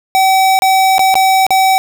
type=tone with dropouts; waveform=square; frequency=764 Hz; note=G5; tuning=45 cents flat; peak=-8 dBFS; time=0.15-1.78 s; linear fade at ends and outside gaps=0 ms; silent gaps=0.59-0.621 / 0.982-0.993 / 1.142-1.154 / 1.466-1.506 s; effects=none